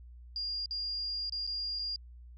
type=tone with dropouts; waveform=sine; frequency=4818 Hz; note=D8; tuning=43 cents sharp; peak=-33 dBFS; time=0.36-1.96 s; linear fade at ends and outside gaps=1 ms; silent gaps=0.659-0.709 / 1.296-1.323 / 1.467-1.474 / 1.789-1.793 s; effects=added 60 Hz sine -48 dBFS peak until 2.37 s